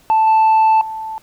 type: tone with level steps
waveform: sine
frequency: 880 Hz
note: A5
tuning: in tune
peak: -8 / -6 / -23 dBFS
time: 0.1-1.18 s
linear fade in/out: 0 ms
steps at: 0.27 / 0.81 s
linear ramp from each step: 2 ms
effects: tanh soft clip ceiling -8 dBFS + pink hiss -51 dBFS RMS until 1.22 s